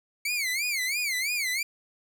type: tone with vibrato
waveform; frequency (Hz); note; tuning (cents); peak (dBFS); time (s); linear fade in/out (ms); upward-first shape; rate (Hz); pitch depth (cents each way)
sawtooth; 2217; C#7; 0; -23; 0.25-1.63; 5; sine; 3; 190
effects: none